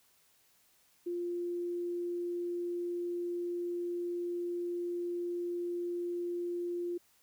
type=tone; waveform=sine; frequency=349.2 Hz; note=F4; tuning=in tune; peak=-33 dBFS; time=1.06-6.98 s; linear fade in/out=10 ms; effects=white hiss -68 dBFS RMS until 7.22 s